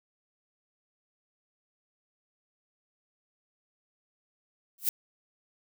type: noise with exponential growth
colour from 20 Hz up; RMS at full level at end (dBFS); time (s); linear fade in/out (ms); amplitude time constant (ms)
violet; -21; 4.78-4.89; 2; 22
effects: none